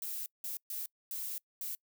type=noise bursts at uneven times; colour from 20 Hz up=violet; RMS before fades=-39 dBFS; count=5; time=0.02-0.26 / 0.44-0.57 / 0.7-0.86 / 1.11-1.38 / 1.61-1.75 s; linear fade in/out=2 ms; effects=noise-tail reverb RT60 0.1 s tail -25 dB re dry